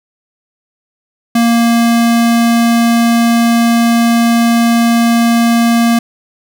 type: tone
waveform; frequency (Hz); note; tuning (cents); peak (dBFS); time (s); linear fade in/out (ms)
square; 233.1; A#3; 0; -8; 1.35-5.99; 5
effects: none